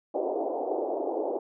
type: band-pass noise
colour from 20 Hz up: pink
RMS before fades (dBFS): -30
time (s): 0.14-1.39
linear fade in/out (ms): 5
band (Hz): 320 to 790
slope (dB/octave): 48
effects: none